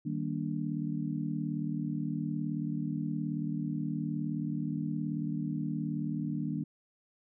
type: chord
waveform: sine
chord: Eb major seventh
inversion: none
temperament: just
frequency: 155.56 / 194.45 / 233.3 / 291.7 Hz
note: Eb3 / G3 / Bb3 / D4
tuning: 0 / -14 / +2 / -12 cents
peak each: -35 / -38 / -37 / -37 dBFS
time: 0.05-6.64 s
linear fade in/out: 10 ms
effects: none